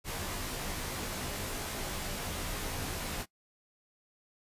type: noise with comb filter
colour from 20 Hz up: pink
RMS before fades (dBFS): -37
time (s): 0.04-3.26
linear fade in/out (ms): 50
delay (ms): 18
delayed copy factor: -0.75
effects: noise-tail reverb RT60 0.1 s tail -21 dB re dry + resampled to 32000 Hz